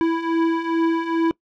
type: beating tone pair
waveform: square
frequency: 328.1 / 330.5 Hz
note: E4 / E4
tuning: -8 / +5 cents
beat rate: 2.4 Hz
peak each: -25 / -20 dBFS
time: 0.01-1.31 s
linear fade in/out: 0 ms
effects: noise-tail reverb RT60 0.1 s tail -22 dB re dry + low-pass 2000 Hz 12 dB/octave